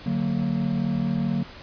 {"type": "chord", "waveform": "triangle", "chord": "D augmented", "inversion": "none", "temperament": "equal with one note detuned", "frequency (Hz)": [146.83, 185, 229.6], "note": ["D3", "F#3", "A#3"], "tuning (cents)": [0, 0, -26], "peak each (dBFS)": [-26, -24, -24], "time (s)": [0.06, 1.43], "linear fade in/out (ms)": 5, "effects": ["pink hiss -43 dBFS RMS until 1.62 s", "resampled to 11025 Hz"]}